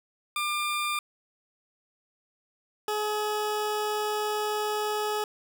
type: tone pair in turn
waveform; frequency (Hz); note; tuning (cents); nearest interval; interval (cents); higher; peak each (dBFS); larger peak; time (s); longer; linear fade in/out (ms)
20% pulse; 1197 / 423.2; D6 / G#4; +33 / +33; octave + tritone; 1800; first; -22; neither; 0.36-0.99 / 2.88-5.24; second; 2
effects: none